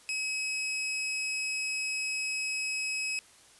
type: tone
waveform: sawtooth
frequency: 2550 Hz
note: D#7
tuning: 42 cents sharp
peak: -27 dBFS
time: 0.09-3.19 s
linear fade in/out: 0 ms
effects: white hiss -57 dBFS RMS until 3.59 s + resampled to 24000 Hz